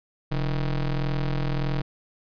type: ring-modulated tone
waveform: square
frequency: 79.8 Hz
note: D#2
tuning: 44 cents sharp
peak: -21 dBFS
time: 0.31-1.82 s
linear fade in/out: 10 ms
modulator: 59 Hz
effects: resampled to 11025 Hz